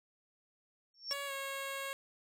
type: tone with exponential growth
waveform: sine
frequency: 5460 Hz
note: F8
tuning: 40 cents flat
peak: -30 dBFS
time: 0.94-1.13 s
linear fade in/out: 2 ms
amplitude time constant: 40 ms
type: tone with pitch glide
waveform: 10% pulse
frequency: 562 to 546.9 Hz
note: C#5 to C#5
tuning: +24 to -23 cents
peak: -30 dBFS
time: 1.11-1.93 s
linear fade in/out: 0 ms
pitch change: -47 cents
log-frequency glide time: 1.26-1.32 s
effects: none